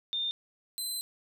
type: tone pair in turn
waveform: sine / 20% pulse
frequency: 3617 / 4060 Hz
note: A7 / B7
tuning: +47 / +47 cents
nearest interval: major second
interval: 200 cents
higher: second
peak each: -29 / -27 dBFS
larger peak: second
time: 0.13-0.31 / 0.78-1.01 s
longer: second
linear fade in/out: 0 ms
effects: none